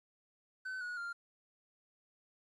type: tone with pitch steps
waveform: triangle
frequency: 1520 / 1456.4 / 1395.5 Hz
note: F#6 / F#6 / F6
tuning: +46 / -28 / -2 cents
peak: -37 dBFS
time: 0.65-1.13 s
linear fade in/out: 10 ms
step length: 160 ms
effects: resampled to 24000 Hz + 12-bit